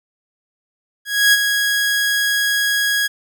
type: tone with ADSR envelope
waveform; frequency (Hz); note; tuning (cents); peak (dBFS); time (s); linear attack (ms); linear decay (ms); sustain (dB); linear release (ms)
sawtooth; 1655; G#6; -6; -5; 1.05-3.08; 280; 31; -7; 19
effects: none